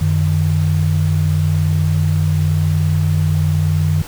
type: tone pair together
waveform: sine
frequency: 92.4 / 153.32 Hz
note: F#2 / D#3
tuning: -2 / -25 cents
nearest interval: major sixth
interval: 877 cents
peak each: -15 dBFS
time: 0.01-4.02 s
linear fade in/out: 5 ms
effects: pink hiss -34 dBFS RMS until 4.07 s

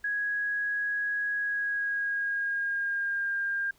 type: tone with pitch glide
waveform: sine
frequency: 1661.2 to 1603.7 Hz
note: G#6 to G6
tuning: 0 to +39 cents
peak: -27 dBFS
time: 0.04-3.71 s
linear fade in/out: 5 ms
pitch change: -61 cents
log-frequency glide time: 1.35-3.33 s
effects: pink hiss -64 dBFS RMS until 3.78 s

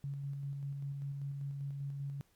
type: tone with tremolo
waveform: sine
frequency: 140 Hz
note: C#3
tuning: 18 cents sharp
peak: -36 dBFS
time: 0.04-2.21 s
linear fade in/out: 0 ms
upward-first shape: square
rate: 5.1 Hz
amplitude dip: 25%
effects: pink hiss -72 dBFS RMS until 2.35 s + MP3 96 kbps

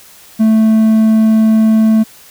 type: tone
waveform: triangle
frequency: 220 Hz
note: A3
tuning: in tune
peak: -4 dBFS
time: 0.39-2.04 s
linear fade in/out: 20 ms
effects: white hiss -40 dBFS RMS until 2.3 s

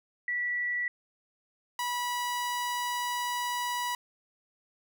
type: tone pair in turn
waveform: sine / sawtooth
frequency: 1952 / 976 Hz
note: B6 / B5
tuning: -21 / -21 cents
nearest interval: octave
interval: 1200 cents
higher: first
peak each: -28 / -26 dBFS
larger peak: second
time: 0.28-0.88 / 1.79-3.95 s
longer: second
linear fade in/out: 2 ms
effects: none

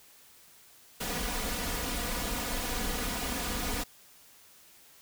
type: noise with comb filter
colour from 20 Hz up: pink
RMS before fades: -33 dBFS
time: 1-3.84 s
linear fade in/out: 10 ms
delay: 4.1 ms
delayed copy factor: +0.7
effects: white hiss -57 dBFS RMS until 5.01 s

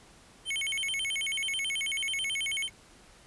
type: tone with vibrato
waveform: square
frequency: 2615 Hz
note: E7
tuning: 15 cents flat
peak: -30 dBFS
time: 0.45-2.7 s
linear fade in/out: 50 ms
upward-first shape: square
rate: 9.2 Hz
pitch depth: 300 cents each way
effects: pink hiss -56 dBFS RMS until 3.26 s + resampled to 24000 Hz

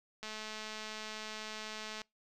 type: click train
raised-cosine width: 0.2 ms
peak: -26 dBFS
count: 387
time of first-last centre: 0.23-2.017 s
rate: 216 Hz
effects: noise-tail reverb RT60 0.2 s tail -26 dB re dry

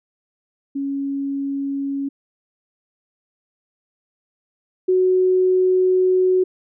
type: tone pair in turn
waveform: sine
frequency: 277.2 / 370 Hz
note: C#4 / F#4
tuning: 0 / 0 cents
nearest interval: perfect fourth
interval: 500 cents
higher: second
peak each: -21 / -13 dBFS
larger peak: second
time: 0.75-2.09 / 4.88-6.44 s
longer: second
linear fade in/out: 10 ms
effects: none

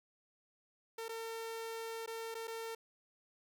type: tone with dropouts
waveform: sawtooth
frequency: 453.3 Hz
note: A#4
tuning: 48 cents flat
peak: -37 dBFS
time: 0.98-2.75 s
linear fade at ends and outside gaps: 5 ms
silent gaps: 1.083-1.091 / 2.062-2.075 / 2.344-2.35 / 2.473-2.478 s
effects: none

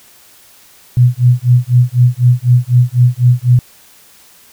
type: tone with tremolo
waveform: sine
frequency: 123.47 Hz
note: B2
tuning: in tune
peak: -3 dBFS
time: 0.97-3.59 s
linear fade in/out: 0 ms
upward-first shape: sine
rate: 4 Hz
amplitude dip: 100%
effects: white hiss -44 dBFS RMS until 4.52 s

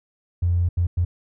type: tone bursts at uneven times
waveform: triangle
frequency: 87.31 Hz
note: F2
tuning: in tune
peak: -13 dBFS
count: 3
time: 0.42-0.69 / 0.77-0.87 / 0.97-1.05 s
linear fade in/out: 10 ms
effects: tanh soft clip ceiling -15 dBFS

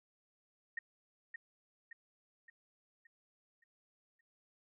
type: tone with echo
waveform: sine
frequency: 1856 Hz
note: A#6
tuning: 8 cents flat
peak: -36 dBFS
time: 0.77-0.79 s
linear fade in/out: 5 ms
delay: 570 ms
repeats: 6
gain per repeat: -6 dB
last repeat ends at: 4.21 s
effects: none

